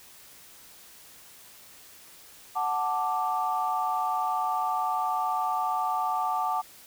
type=chord; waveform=sine; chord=D major; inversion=first; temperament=equal; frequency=740 / 880 / 1174.7 Hz; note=F#5 / A5 / D6; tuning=0 / 0 / 0 cents; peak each=-29 dBFS; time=2.55-6.62 s; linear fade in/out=20 ms; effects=tanh soft clip ceiling -15 dBFS + white hiss -51 dBFS RMS until 6.86 s